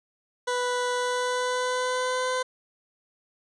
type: tone with pitch glide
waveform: 20% pulse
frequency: 493.9 to 509.8 Hz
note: B4 to C5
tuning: 0 to -45 cents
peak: -20 dBFS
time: 0.47-2.43 s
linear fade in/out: 10 ms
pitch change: +55 cents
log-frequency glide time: 0.96-2.31 s
effects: resampled to 22050 Hz